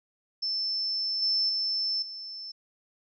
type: tone with level steps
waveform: sine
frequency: 5300 Hz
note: E8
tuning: 9 cents sharp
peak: -27 / -23 / -26 / -37 dBFS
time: 0.42-2.52 s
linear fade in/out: 10 ms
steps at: 1.22 / 1.49 / 2.02 s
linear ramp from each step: 5 ms
effects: none